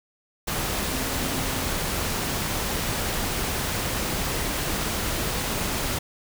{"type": "tone in noise", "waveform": "sine", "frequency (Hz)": 261.6, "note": "C4", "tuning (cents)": 0, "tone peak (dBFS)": -35, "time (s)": [0.9, 1.65], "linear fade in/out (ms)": 10, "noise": "pink", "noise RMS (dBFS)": -27, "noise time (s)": [0.47, 5.99], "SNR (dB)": -11, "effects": []}